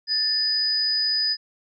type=tone pair together; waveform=sine; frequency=1760 / 4978 Hz; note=A6 / D#8; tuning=0 / 0 cents; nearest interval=octave + tritone; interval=1800 cents; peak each=-32 / -20 dBFS; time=0.07-1.37 s; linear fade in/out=50 ms; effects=none